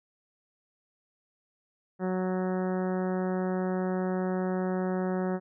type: harmonic tone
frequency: 185 Hz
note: F#3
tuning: in tune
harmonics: 1 / 2 / 3 / 4 / 5 / 6 / 7 / 8 / 9 / 10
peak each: -29 / -32 / -36 / -39 / -44 / -48 / -46 / -48 / -49 / -51 dBFS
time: 1.99-5.4 s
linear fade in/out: 50 ms
effects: none